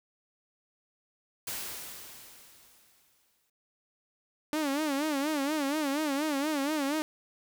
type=noise with exponential decay; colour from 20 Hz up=white; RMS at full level=-35 dBFS; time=1.47-3.5 s; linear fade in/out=5 ms; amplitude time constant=440 ms
type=tone with vibrato; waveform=sawtooth; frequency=292 Hz; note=D4; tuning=10 cents flat; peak=-24 dBFS; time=4.53-7.02 s; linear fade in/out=0 ms; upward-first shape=sine; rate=4.2 Hz; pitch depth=130 cents each way
effects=none